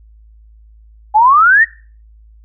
sine exponential sweep, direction up, 823 to 1915 Hz, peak -5 dBFS, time 1.14-1.65 s, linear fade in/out 20 ms, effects noise-tail reverb RT60 0.4 s tail -21 dB re dry + added 54 Hz sine -40 dBFS peak until 2.44 s

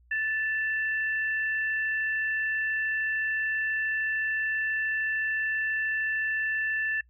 sine tone pair together, 1754 / 2687 Hz, A6 / E7, -6 / +33 cents, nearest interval perfect fifth, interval 739 cents, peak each -26 / -37 dBFS, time 0.11-7.01 s, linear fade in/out 5 ms, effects noise-tail reverb RT60 0.1 s tail -24 dB re dry + added 60 Hz sine -57 dBFS peak until 7.09 s

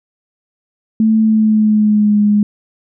sine tone with pitch glide, 220 to 207.7 Hz, A3 to G#3, 0 to 0 cents, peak -8 dBFS, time 1-2.43 s, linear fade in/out 2 ms, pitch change -100 cents, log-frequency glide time 1.2-2.19 s, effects none

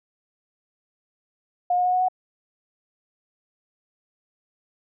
sine tone with pitch steps, 715 / 721.2 / 727.5 / 733.8 / 740.2 Hz, F5 / F#5 / F#5 / F#5 / F#5, +41 / -45 / -29 / -15 / 0 cents, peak -18 dBFS, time 1.7-2.085 s, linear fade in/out 5 ms, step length 77 ms, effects none

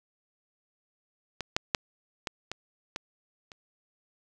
clicks, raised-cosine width 0.2 ms, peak -16 / -7 / -6 / -14 / -17 / -16 / -28 dBFS, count 7, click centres 1.407 / 1.565 / 1.748 / 2.272 / 2.516 / 2.961 / 3.518 s, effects none

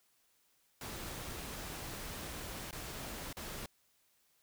pink noise with dropouts, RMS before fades -44 dBFS, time 0.81-3.66 s, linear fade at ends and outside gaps 2 ms, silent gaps 2.71-2.727 / 3.329-3.369 s, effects white hiss -73 dBFS RMS until 4.42 s

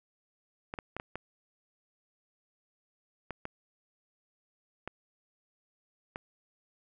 clicks, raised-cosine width 0.5 ms, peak -22 dBFS, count 9, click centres 0.739 / 0.788 / 0.966 / 0.999 / 1.156 / 3.307 / 3.454 / 4.876 / 6.159 s, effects none

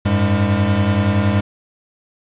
square tone cluster, 94.2 / 104.8 / 202.7 Hz, F#2 / G#2 / G#3, +32 / +16 / -42 cents, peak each -19 dBFS, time 0.05-1.41 s, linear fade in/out 10 ms, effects resampled to 8000 Hz + 8-bit

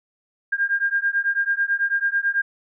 sine beating tone pair, 1604 / 1613.1 Hz, G6 / G6, +39 / +49 cents, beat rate 9.1 Hz, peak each -22 dBFS, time 0.52-2.42 s, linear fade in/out 10 ms, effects none

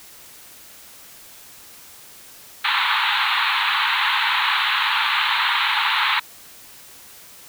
pink band-pass noise, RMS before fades -20 dBFS, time 2.64-6.2 s, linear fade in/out 10 ms, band 840 to 4100 Hz, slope 96 dB/octave, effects white hiss -44 dBFS RMS until 7.48 s

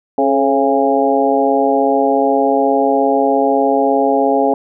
harmonic tone with a mistuned harmonic, 136.7 Hz, C#3, 24 cents flat, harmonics 2 / 3 / 4 / 5 / 6, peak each -17 / -17 / -17 / -17 / -17 dBFS, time 0.18-4.54 s, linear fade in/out 2 ms, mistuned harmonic 3, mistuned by +59 cents, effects none

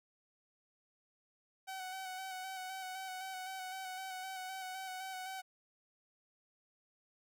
sawtooth tone with vibrato, 753 Hz, F#5, 30 cents sharp, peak -38 dBFS, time 1.67-5.42 s, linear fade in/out 20 ms, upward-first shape square, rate 3.9 Hz, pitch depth 23 cents each way, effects none

